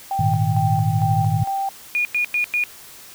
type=tone with tremolo; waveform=sine; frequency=784 Hz; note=G5; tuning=in tune; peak=-20 dBFS; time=0.11-1.69 s; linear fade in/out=2 ms; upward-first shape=square; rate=2.2 Hz; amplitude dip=50%
type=chord; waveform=sine; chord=Ab suspended second; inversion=none; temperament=just; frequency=103.83 / 116.8 / 155.74 Hz; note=Ab2 / Bb2 / Eb3; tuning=0 / +4 / +2 cents; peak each=-21 dBFS; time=0.19-1.44 s; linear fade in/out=5 ms
type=tone bursts; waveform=sine; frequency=2440 Hz; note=D#7; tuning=34 cents flat; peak=-17 dBFS; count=4; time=1.95-2.638 s; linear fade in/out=0 ms; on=100 ms; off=96 ms
effects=white hiss -42 dBFS RMS until 3.14 s